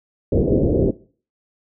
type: low-pass noise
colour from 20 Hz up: white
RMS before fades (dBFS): -17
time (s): 0.32-0.91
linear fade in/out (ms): 5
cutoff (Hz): 520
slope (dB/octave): 48
effects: noise-tail reverb RT60 0.4 s tail -18 dB re dry